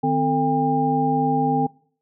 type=tone cluster; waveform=sine; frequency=154.4 / 257.8 / 447.4 / 800 Hz; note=D#3 / C4 / A4 / G5; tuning=-13 / -26 / +29 / +35 cents; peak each=-25 / -22 / -26 / -21 dBFS; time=0.03-1.67 s; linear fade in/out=10 ms; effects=noise-tail reverb RT60 0.5 s tail -23 dB re dry